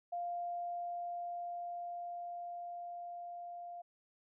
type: tone with level ramp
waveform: sine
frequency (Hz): 698.5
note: F5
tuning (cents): 0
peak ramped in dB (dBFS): -36 to -44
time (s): 0.12-3.82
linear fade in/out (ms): 10
effects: none